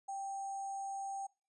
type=tone with sample-and-hold; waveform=sine; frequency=784 Hz; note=G5; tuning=in tune; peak=-38 dBFS; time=0.08-1.27 s; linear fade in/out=10 ms; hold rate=7350 Hz; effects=noise-tail reverb RT60 0.3 s tail -22 dB re dry + resampled to 24000 Hz